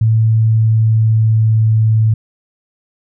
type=tone with pitch glide; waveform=sine; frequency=111.4 to 110.25 Hz; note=A2 to A2; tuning=+22 to +4 cents; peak=-8 dBFS; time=0.01-2.14 s; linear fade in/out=5 ms; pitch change=-18 cents; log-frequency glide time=0.17-1.75 s; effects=none